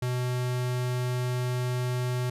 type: tone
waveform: square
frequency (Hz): 124.8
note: B2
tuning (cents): +19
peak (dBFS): -27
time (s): 0.02-2.3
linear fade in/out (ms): 5
effects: resampled to 32000 Hz